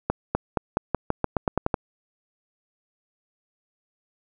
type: accelerating click train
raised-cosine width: 1 ms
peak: -7 dBFS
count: 12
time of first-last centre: 0.1-1.742 s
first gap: 250 ms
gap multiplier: 0.89
effects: none